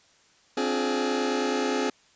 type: chord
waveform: sawtooth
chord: D half-diminished seventh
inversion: third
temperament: just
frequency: 264.3 / 293.7 / 352.4 / 422.9 Hz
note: C4 / D4 / F4 / Ab4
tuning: +18 / 0 / +16 / +31 cents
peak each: -24 / -30 / -28 / -24 dBFS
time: 0.57-1.9 s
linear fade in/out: 5 ms
effects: white hiss -60 dBFS RMS until 2.15 s + resampled to 16000 Hz